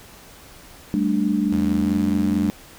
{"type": "chord", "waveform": "sine", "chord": "G suspended second", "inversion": "none", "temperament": "just", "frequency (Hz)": [196, 220.5, 294], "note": ["G3", "A3", "D4"], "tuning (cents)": [0, 4, 2], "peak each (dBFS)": -22, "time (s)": [0.94, 2.5], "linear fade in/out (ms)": 0}
{"type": "tone with pitch glide", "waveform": "sawtooth", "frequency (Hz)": [83.4, 89.39], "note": ["E2", "F2"], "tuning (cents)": [21, 41], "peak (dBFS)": -25, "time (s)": [1.52, 2.5], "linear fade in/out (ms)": 0, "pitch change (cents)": 120, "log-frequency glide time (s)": [1.81, 1.91]}
{"effects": ["pink hiss -45 dBFS RMS until 2.78 s"]}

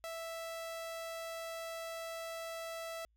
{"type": "tone", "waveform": "sawtooth", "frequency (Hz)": 659.3, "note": "E5", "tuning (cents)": 0, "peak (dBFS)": -37, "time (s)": [0.04, 3.05], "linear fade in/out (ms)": 0, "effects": ["added 55 Hz sine -70 dBFS peak until 3.16 s"]}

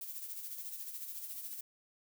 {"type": "noise with tremolo", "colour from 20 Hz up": "violet", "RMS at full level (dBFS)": -42, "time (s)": [0.01, 1.61], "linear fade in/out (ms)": 5, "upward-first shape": "sine", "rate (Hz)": 14, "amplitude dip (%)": 50, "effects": []}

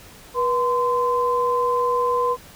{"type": "tone pair together", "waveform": "sine", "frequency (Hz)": [485.6, 1029], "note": ["B4", "C6"], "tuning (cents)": [-29, -29], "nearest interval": "octave + minor second", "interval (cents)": 1300, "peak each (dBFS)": [-21, -20], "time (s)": [0.34, 2.37], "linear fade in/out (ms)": 50, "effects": ["pink hiss -45 dBFS RMS until 2.55 s"]}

